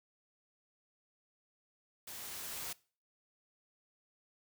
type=noise with level ramp; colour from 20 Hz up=white; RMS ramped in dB=-47 to -41 dBFS; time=2.07-2.73 s; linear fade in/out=5 ms; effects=noise-tail reverb RT60 0.4 s tail -22 dB re dry